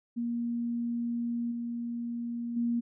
sine tone with level steps, 236.2 Hz, A#3, 23 cents sharp, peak -29 / -32 / -26 dBFS, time 0.16-2.81 s, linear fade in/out 20 ms, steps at 1.51 / 2.56 s, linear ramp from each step 10 ms, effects none

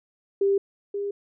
sine tone pair in turn, 395.8 / 403.4 Hz, G4 / G4, +17 / +50 cents, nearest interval unison, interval 33 cents, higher second, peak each -18 / -26 dBFS, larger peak first, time 0.41-0.58 / 0.94-1.11 s, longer neither, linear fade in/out 5 ms, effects none

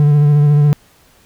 triangle tone with vibrato, 146.83 Hz, D3, in tune, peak -5 dBFS, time 0-0.73 s, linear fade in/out 0 ms, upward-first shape sine, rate 14 Hz, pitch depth 27 cents each way, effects pink hiss -50 dBFS RMS until 1.25 s

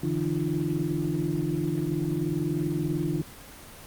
sine tone cluster, 144.3 / 164.8 / 300.4 / 343.3 Hz, D3 / E3 / D4 / F4, -30 / 0 / +39 / -30 cents, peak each -30 dBFS, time 0.03-3.22 s, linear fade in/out 5 ms, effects pink hiss -45 dBFS RMS until 3.86 s + Opus 24 kbps

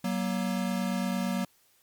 square tone pair together, 187.95 / 236.8 Hz, F#3 / A#3, +27 / +27 cents, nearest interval major third, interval 400 cents, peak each -30 / -32 dBFS, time 0.04-1.45 s, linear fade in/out 5 ms, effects white hiss -65 dBFS RMS until 1.82 s + MP3 96 kbps

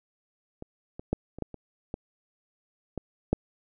clicks, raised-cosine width 2 ms, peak -25 / -25 / -12 / -27 / -17 / -27 / -19 / -19 / -9 dBFS, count 9, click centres 0.624 / 0.995 / 1.13 / 1.386 / 1.423 / 1.543 / 1.941 / 2.977 / 3.33 s, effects none

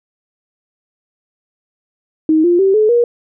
sine tone with pitch steps, 314.4 / 348.8 / 387.1 / 429.5 / 476.5 Hz, D#4 / F4 / G4 / A4 / A#4, +18 / -2 / -22 / -42 / +38 cents, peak -8 dBFS, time 2.29-3.04 s, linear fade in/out 2 ms, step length 150 ms, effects none

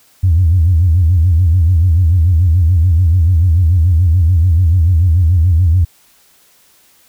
sine tone with vibrato, 85.9 Hz, F2, 28 cents flat, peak -6 dBFS, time 0.23-5.85 s, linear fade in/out 10 ms, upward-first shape sine, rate 6.9 Hz, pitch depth 160 cents each way, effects tanh soft clip ceiling -2 dBFS + white hiss -50 dBFS RMS until 7.08 s

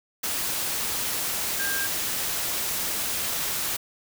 sine tone in noise, 1600 Hz, G6, 35 cents sharp, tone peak -28 dBFS, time 1.59-1.87 s, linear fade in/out 10 ms, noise white, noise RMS -28 dBFS, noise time 0.23-3.77 s, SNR -3 dB, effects none

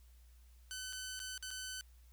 10% pulse tone with dropouts, 1515 Hz, F#6, 40 cents sharp, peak -34 dBFS, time 0.71-1.81 s, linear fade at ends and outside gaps 0 ms, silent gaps 0.926-0.931 / 1.193-1.201 / 1.378-1.426 / 1.506-1.512 s, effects added 60 Hz sine -58 dBFS peak until 2.12 s + white hiss -72 dBFS RMS until 2.12 s

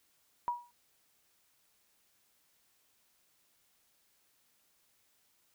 sine tone with exponential decay, 963 Hz, B5, 44 cents flat, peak -27 dBFS, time 0.48-0.71 s, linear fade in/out 0 ms, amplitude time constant 50 ms, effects white hiss -72 dBFS RMS until 5.54 s

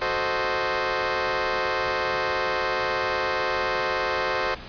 15% pulse chord, F# diminished seventh, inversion none, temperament equal, 370 / 440 / 523.3 / 622.3 Hz, F#4 / A4 / C5 / Eb5, 0 / 0 / 0 / 0 cents, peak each -24 / -24 / -20 / -24 dBFS, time 0.01-4.55 s, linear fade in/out 10 ms, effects pink hiss -40 dBFS RMS until 4.68 s + resampled to 11025 Hz

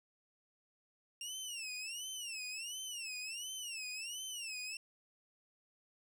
20% pulse tone with vibrato, 2763 Hz, F7, 19 cents flat, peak -36 dBFS, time 1.21-4.77 s, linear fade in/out 2 ms, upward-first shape sine, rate 1.4 Hz, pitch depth 190 cents each way, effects none

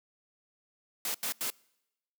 white noise bursts, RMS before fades -33 dBFS, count 3, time 1.05-1.502 s, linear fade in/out 2 ms, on 94 ms, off 85 ms, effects noise-tail reverb RT60 0.9 s tail -26 dB re dry + high-pass 200 Hz 12 dB/octave

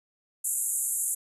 white band-pass noise, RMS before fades -29 dBFS, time 0.44-1.15 s, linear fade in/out 10 ms, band 7000 to 12000 Hz, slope 96 dB/octave, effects none

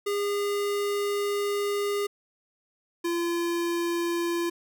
square tone pair in turn, 406.9 / 342.2 Hz, G#4 / F4, -35 / -35 cents, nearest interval minor third, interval 300 cents, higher first, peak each -26 / -26 dBFS, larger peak neither, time 0.06-2.07 / 3.04-4.5 s, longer first, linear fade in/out 10 ms, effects none

